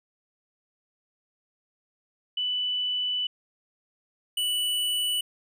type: tone pair in turn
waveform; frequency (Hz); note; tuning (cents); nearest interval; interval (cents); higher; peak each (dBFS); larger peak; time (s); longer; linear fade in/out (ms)
sine / square; 2982 / 2963; F#7 / F#7; +13 / +2; unison; 11; first; -25; neither; 2.37-3.27 / 4.37-5.21; first; 5
effects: none